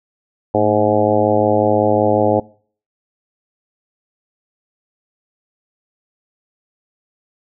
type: harmonic tone with a mistuned harmonic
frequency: 105.5 Hz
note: G#2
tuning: 28 cents sharp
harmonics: 1 / 2 / 3 / 4 / 5 / 6 / 7 / 8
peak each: -23 / -23 / -20 / -19 / -17 / -20 / -20 / -23 dBFS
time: 0.54-2.4 s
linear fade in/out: 5 ms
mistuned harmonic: 2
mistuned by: +76 cents
effects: noise-tail reverb RT60 0.5 s tail -23 dB re dry